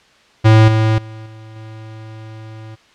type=tone with level steps; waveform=square; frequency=110 Hz; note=A2; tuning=in tune; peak=-6 / -12 / -31 / -35 / -32 dBFS; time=0.44-2.76 s; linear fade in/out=20 ms; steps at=0.68 / 0.98 / 1.26 / 1.56 s; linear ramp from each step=2 ms; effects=white hiss -50 dBFS RMS until 2.94 s + low-pass 4000 Hz 12 dB/octave